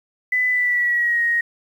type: tone with pitch glide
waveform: sine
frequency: 2000 to 1876.9 Hz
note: B6 to A#6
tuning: +21 to +11 cents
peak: -16 dBFS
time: 0.32-1.41 s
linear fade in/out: 5 ms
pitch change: -110 cents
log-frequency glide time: 0.5-1.22 s
effects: 8-bit